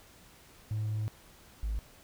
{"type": "tone pair in turn", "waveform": "triangle", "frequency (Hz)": [107.5, 53.66], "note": ["A2", "A1"], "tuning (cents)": [-40, -43], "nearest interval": "octave", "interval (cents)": 1203, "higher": "first", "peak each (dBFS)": [-27, -27], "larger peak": "neither", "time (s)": [[0.71, 1.08], [1.63, 1.79]], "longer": "first", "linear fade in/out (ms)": 0, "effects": ["tanh soft clip ceiling -26 dBFS", "pink hiss -57 dBFS RMS until 2.03 s"]}